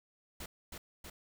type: noise with echo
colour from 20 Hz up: pink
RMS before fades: -44 dBFS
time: 0.4-0.46 s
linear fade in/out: 5 ms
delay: 320 ms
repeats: 2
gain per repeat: -2 dB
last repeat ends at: 1.1 s
effects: none